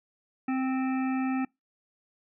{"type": "harmonic tone", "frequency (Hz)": 261.6, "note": "C4", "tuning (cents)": 0, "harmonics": [1, 3, 5, 7, 9, 10], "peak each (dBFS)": [-26, -36, -40, -43, -45, -46], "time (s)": [0.48, 1.45], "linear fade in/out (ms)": 5, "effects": ["noise-tail reverb RT60 0.2 s tail -26 dB re dry"]}